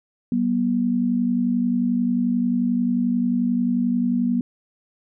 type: tone pair together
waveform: sine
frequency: 190 / 241.3 Hz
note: F#3 / B3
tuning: +46 / -40 cents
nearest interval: major third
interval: 414 cents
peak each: -24 / -19 dBFS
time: 0.32-4.41 s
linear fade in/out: 2 ms
effects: none